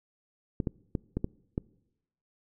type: clicks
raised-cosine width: 3 ms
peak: -16 dBFS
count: 6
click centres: 0.602 / 0.672 / 0.952 / 1.17 / 1.244 / 1.579 s
effects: noise-tail reverb RT60 0.9 s tail -24 dB re dry